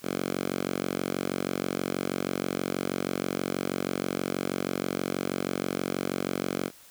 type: tone with high-pass filter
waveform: 5% pulse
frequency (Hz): 46.25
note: F#1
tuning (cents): 0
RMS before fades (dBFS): -31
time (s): 0.02-6.71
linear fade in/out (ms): 50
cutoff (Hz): 210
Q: 1.1
effects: white hiss -53 dBFS RMS until 6.9 s